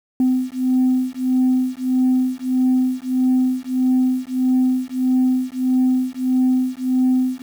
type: beating tone pair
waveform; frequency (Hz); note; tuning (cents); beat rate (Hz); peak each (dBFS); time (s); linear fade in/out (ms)
sine; 255.1 / 256.7; C4 / C4; -44 / -33; 1.6; -17; 0.2-7.42; 2
effects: tanh soft clip ceiling -10 dBFS + 7-bit